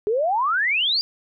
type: exponential sweep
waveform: sine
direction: up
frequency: 403.8 to 4890 Hz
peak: -18 dBFS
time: 0.07-1.01 s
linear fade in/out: 0 ms
effects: none